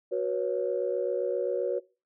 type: chord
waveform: sine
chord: F# suspended fourth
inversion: none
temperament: equal with one note detuned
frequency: 370 / 486.8 / 554.4 Hz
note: F#4 / B4 / C#5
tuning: 0 / -25 / 0 cents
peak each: -30 dBFS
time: 0.11-1.8 s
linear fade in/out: 20 ms
effects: noise-tail reverb RT60 0.3 s tail -20 dB re dry + tanh soft clip ceiling -16 dBFS